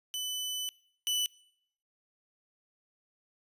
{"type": "tone pair in turn", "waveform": "sawtooth", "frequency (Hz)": [3000, 2983], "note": ["F#7", "F#7"], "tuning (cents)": [23, 13], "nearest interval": "unison", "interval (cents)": 10, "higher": "first", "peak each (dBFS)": [-30, -25], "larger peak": "second", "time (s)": [[0.14, 0.69], [1.07, 1.26]], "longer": "first", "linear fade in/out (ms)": 0, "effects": ["noise-tail reverb RT60 0.7 s tail -24 dB re dry", "resampled to 32000 Hz"]}